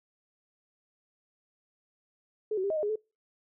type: tone with pitch steps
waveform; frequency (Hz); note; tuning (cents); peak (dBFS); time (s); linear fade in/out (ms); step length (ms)
sine; 429.1 / 375.6 / 398.9 / 631 / 612 / 415 / 433.2; A4 / F#4 / G4 / D#5 / D#5 / G#4 / A4; -43 / +26 / +30 / +24 / -29 / -1 / -27; -27; 2.51-2.958; 5; 64
effects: noise-tail reverb RT60 0.3 s tail -26 dB re dry